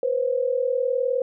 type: tone pair together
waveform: sine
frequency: 490.1 / 529.8 Hz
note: B4 / C5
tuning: -13 / +22 cents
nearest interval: minor second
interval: 135 cents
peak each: -23 dBFS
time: 0.03-1.22 s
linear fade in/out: 2 ms
effects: none